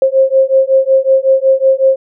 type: beating tone pair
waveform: sine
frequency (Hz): 530 / 535.4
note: C5 / C5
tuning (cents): +22 / +40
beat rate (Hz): 5.4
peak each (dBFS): -10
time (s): 0.02-1.96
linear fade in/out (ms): 2
effects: none